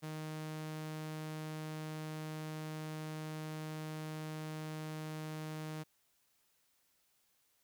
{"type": "tone", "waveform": "sawtooth", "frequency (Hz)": 155.56, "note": "D#3", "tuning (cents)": 0, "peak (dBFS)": -37, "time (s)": [0.02, 5.84], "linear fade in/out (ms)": 20, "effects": ["white hiss -75 dBFS RMS until 7.63 s"]}